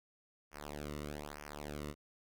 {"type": "tone with flanger", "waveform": "sawtooth", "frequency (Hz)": 73.8, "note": "D2", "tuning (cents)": 9, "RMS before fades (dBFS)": -45, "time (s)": [0.51, 1.95], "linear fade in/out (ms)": 50, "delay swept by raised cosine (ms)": [0.25, 1.25], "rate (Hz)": 1.1, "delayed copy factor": -0.95, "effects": []}